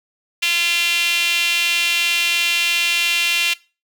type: tone with high-pass filter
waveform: sawtooth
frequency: 342.9 Hz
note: F4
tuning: 32 cents flat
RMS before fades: -18 dBFS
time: 0.42-3.54 s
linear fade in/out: 10 ms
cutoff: 2700 Hz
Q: 4.3
effects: noise-tail reverb RT60 0.3 s tail -20 dB re dry